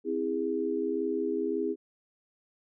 sine chord, C augmented, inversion none, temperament just, 261.6 / 327 / 408.8 Hz, C4 / E4 / G#4, 0 / -14 / -27 cents, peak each -34 / -32 / -30 dBFS, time 0.04-1.76 s, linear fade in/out 50 ms, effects none

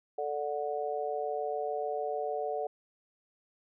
sine chord, D major, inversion second, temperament just, 440.5 / 587.3 / 734.2 Hz, A4 / D5 / F#5, +2 / 0 / -14 cents, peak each -35 / -36 / -35 dBFS, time 0.18-2.67 s, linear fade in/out 5 ms, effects none

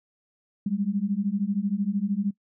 sine beating tone pair, 194 / 207 Hz, G3 / G#3, -18 / -5 cents, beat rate 13 Hz, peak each -27 / -26 dBFS, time 0.66-2.31 s, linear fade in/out 5 ms, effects noise-tail reverb RT60 0.1 s tail -21 dB re dry

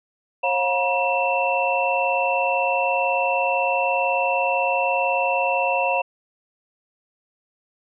sine tone cluster, 542 / 716 / 957 / 2681 Hz, C#5 / F5 / A#5 / E7, -39 / +43 / +45 / +29 cents, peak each -24 dBFS, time 0.43-6.02 s, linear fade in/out 10 ms, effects none

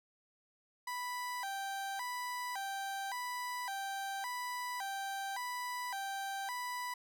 30% pulse tone with vibrato, 880 Hz, A5, in tune, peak -35 dBFS, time 0.87-6.94 s, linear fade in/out 5 ms, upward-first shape square, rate 0.89 Hz, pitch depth 200 cents each way, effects none

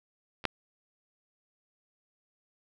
clicks, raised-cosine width 0.3 ms, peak -28 / -9 dBFS, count 2, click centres 0.441 / 0.453 s, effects none

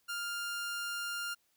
sawtooth tone, 1400 Hz, F6, 4 cents sharp, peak -32 dBFS, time 0.08-1.35 s, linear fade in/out 20 ms, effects white hiss -74 dBFS RMS until 1.56 s

